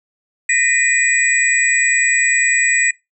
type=tone cluster; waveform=sine; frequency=1860 / 1990 / 2438 / 7820 Hz; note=A#6 / B6 / D#7 / B8; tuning=-4 / +13 / -36 / -18 cents; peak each=-18 dBFS; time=0.49-2.91 s; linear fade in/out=5 ms; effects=noise-tail reverb RT60 0.2 s tail -22 dB re dry